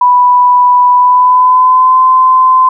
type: tone with pitch glide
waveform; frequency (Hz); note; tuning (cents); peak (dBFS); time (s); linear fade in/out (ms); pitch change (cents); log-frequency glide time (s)
sine; 987.8 to 1029.2; B5 to C6; 0 to -29; -3; 0.01-2.69; 5; +71; 0.93-2
effects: none